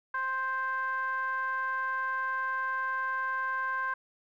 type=ring-modulated tone; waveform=triangle; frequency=260 Hz; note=C4; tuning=11 cents flat; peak=-24 dBFS; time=0.14-3.94 s; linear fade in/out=5 ms; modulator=1310 Hz; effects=none